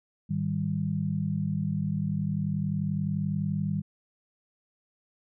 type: tone cluster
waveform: sine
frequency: 104.3 / 155.7 / 196 Hz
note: G#2 / D#3 / G3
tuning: +8 / +2 / 0 cents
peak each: -34 / -29 / -30 dBFS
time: 0.29-3.82 s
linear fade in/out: 20 ms
effects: none

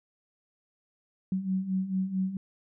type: beating tone pair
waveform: sine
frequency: 185.7 / 190.2 Hz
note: F#3 / F#3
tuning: +7 / +48 cents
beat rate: 4.5 Hz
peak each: -33 / -28 dBFS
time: 1.32-2.37 s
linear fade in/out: 2 ms
effects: none

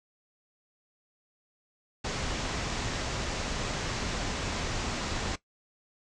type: low-pass noise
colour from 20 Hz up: pink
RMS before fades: -33 dBFS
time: 2.04-5.36 s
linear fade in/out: 10 ms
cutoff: 7400 Hz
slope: 48 dB/octave
effects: noise-tail reverb RT60 0.1 s tail -17 dB re dry

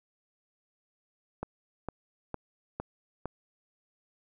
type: click train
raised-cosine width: 1 ms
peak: -20 dBFS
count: 5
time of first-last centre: 1.43-3.256 s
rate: 2.19 Hz
effects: none

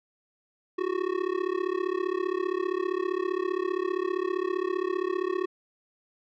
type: tone with amplitude modulation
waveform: square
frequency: 368.6 Hz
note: F#4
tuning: 7 cents flat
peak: -23 dBFS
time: 0.78-5.46 s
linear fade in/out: 10 ms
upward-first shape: sine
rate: 35.2 Hz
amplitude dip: 95%
effects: low-pass 2000 Hz 12 dB/octave

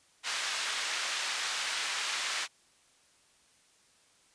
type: band-pass noise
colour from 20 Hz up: pink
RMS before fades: -34 dBFS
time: 0.23-2.48 s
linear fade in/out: 50 ms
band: 1500 to 6400 Hz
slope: 12 dB/octave
effects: white hiss -65 dBFS RMS until 4.34 s + resampled to 22050 Hz

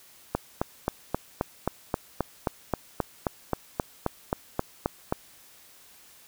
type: click train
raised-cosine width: 1 ms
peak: -10 dBFS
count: 19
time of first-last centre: 0.35-5.125 s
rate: 3.77 Hz
effects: white hiss -54 dBFS RMS until 6.27 s

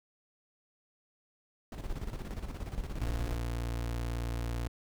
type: noise with tremolo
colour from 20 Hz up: brown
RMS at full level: -36 dBFS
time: 1.72-3.37 s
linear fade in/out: 2 ms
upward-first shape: square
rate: 17 Hz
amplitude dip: 60%
type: tone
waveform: 30% pulse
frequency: 58.27 Hz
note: A#1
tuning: in tune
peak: -30 dBFS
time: 3-4.68 s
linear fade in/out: 10 ms
effects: none

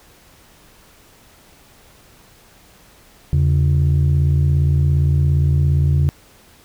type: tone pair together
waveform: sine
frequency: 82.64 / 140 Hz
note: E2 / C#3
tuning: +5 / +18 cents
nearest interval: major sixth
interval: 913 cents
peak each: -13 / -13 dBFS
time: 3.33-6.09 s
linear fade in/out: 0 ms
effects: tanh soft clip ceiling -9 dBFS + pink hiss -49 dBFS RMS until 6.64 s

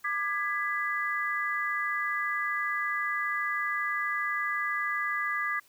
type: chord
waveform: sine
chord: G# diminished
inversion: second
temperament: just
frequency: 1196.1 / 1661.2 / 1993.5 Hz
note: D6 / G#6 / B6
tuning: +31 / 0 / +16 cents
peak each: -32 dBFS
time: 0.04-5.6 s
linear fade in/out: 10 ms
effects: white hiss -62 dBFS RMS until 5.68 s

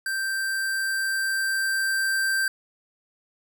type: tone with level ramp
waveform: square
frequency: 1568 Hz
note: G6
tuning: in tune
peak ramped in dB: -26 to -22 dBFS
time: 0.06-2.48 s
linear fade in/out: 2 ms
effects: none

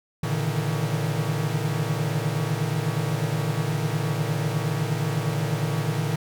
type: tone cluster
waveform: 45% pulse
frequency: 113.3 / 141.4 / 152.7 / 161 Hz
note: A#2 / C#3 / D#3 / E3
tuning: -49 / +35 / -32 / -41 cents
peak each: -29 dBFS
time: 0.23-6.16 s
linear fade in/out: 5 ms
effects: none

